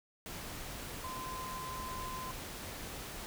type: tone in noise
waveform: sine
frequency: 1030 Hz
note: C6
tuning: 28 cents flat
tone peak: -41 dBFS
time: 1.04-2.31 s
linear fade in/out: 0 ms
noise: pink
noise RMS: -44 dBFS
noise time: 0.26-3.26 s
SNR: 0 dB
effects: none